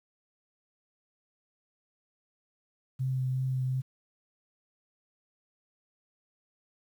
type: tone with vibrato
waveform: sine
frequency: 130 Hz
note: C3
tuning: 11 cents flat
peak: -27 dBFS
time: 2.99-3.82 s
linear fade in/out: 20 ms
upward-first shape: triangle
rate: 2.7 Hz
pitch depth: 17 cents each way
effects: 10-bit